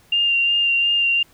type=tone with vibrato; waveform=sine; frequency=2790 Hz; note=F7; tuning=2 cents flat; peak=-15 dBFS; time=0.12-1.23 s; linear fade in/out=5 ms; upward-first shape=sine; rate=2.8 Hz; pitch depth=17 cents each way; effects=pink hiss -54 dBFS RMS until 1.33 s